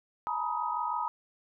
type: tone cluster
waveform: sine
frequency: 851 / 933 / 979 / 1256 Hz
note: G#5 / A#5 / B5 / D#6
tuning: +42 / +1 / -15 / +16 cents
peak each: -37 / -35 / -34 / -34 dBFS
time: 0.27-1.08 s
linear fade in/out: 0 ms
effects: none